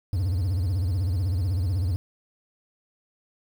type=tone with vibrato; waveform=triangle; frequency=91.1 Hz; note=F#2; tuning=26 cents flat; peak=-20 dBFS; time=0.13-1.96 s; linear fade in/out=0 ms; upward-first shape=sine; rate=16 Hz; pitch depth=210 cents each way; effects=8-bit